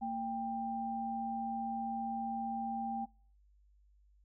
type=tone pair together; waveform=sine; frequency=228.8 / 791.2 Hz; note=A#3 / G5; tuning=-32 / +16 cents; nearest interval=octave + major sixth; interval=2148 cents; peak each=-39 / -36 dBFS; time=0.01-3.06 s; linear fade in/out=20 ms; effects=noise-tail reverb RT60 0.5 s tail -26 dB re dry + added 50 Hz sine -63 dBFS peak until 4.24 s